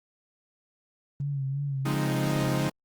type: tone with vibrato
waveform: sine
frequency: 138.59 Hz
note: C#3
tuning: in tune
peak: -27 dBFS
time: 1.2-2.68 s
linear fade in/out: 2 ms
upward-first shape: sine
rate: 2.9 Hz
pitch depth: 56 cents each way
type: chord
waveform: sawtooth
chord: F minor seventh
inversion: none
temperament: equal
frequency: 174.61 / 207.7 / 261.6 / 311.1 Hz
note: F3 / Ab3 / C4 / Eb4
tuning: 0 / 0 / 0 / 0 cents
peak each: -29 / -29 / -31 / -27 dBFS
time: 1.85-2.7 s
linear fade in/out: 10 ms
effects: Opus 24 kbps